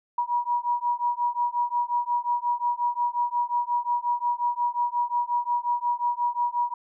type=beating tone pair; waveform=sine; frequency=960 / 965.6 Hz; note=B5 / B5; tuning=-49 / -39 cents; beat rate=5.6 Hz; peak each=-26 dBFS; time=0.18-6.74 s; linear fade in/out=5 ms; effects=none